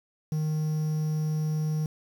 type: tone with quantisation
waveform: triangle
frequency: 154.6 Hz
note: D#3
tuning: 11 cents flat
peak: -23 dBFS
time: 0.32-1.86 s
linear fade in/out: 2 ms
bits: 8
effects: none